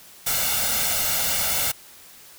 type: noise with comb filter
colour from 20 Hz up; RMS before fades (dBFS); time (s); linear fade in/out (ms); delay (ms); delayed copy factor
white; -23; 0.26-1.72; 10; 1.4; +0.65
effects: white hiss -47 dBFS RMS until 2.38 s